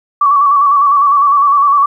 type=tone with vibrato; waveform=sine; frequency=1137 Hz; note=C#6; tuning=44 cents sharp; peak=-6 dBFS; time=0.21-1.86 s; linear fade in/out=5 ms; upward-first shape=square; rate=9.9 Hz; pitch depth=42 cents each way; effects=8-bit